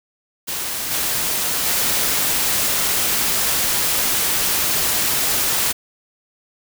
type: noise with level steps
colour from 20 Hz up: white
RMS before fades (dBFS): -25 / -21 / -19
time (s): 0.47-5.73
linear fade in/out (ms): 20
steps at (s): 0.9 / 1.65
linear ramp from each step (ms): 20
effects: none